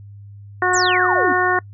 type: harmonic tone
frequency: 364.2 Hz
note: F#4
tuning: 27 cents flat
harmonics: 1 / 2 / 3 / 4 / 5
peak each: -21 / -21 / -21 / -21 / -21 dBFS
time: 0.62-1.59 s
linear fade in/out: 2 ms
type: exponential sweep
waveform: sine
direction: down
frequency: 8130 to 250 Hz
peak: -20 dBFS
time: 0.73-1.33 s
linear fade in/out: 10 ms
effects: noise-tail reverb RT60 0.1 s tail -26 dB re dry + added 101 Hz sine -36 dBFS peak until 1.73 s